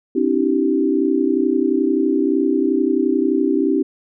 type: tone cluster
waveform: sine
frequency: 262.2 / 294.1 / 325.3 / 387.5 Hz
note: C4 / D4 / E4 / G4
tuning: +4 / +3 / -23 / -20 cents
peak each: -20 dBFS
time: 0.15-3.83 s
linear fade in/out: 10 ms
effects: none